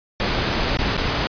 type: noise with dropouts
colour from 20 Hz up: pink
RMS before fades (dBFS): -21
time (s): 0.2-1.27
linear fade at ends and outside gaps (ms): 0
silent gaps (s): 0.771-0.789 / 0.968-0.977
effects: resampled to 11025 Hz